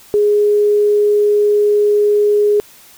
sine tone, 415.3 Hz, G#4, in tune, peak -9 dBFS, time 0.14-2.6 s, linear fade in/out 0 ms, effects white hiss -43 dBFS RMS until 2.97 s

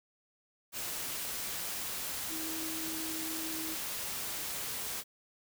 sine tone in noise, 320 Hz, D#4, 49 cents sharp, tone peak -41 dBFS, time 2.28-3.77 s, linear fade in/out 50 ms, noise white, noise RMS -38 dBFS, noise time 0.72-5.04 s, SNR -6 dB, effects none

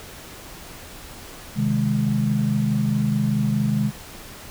sine chord, Ab major, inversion first, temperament equal, 130.81 / 155.56 / 207.7 Hz, C3 / Eb3 / Ab3, 0 / 0 / 0 cents, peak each -23 / -25 / -21 dBFS, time 1.55-3.92 s, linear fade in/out 50 ms, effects pink hiss -40 dBFS RMS until 4.5 s

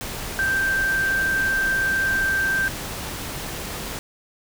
sine tone in noise, 1568 Hz, G6, in tune, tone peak -19 dBFS, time 0.39-2.68 s, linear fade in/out 0 ms, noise pink, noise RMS -31 dBFS, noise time 0.01-3.99 s, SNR +9 dB, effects none

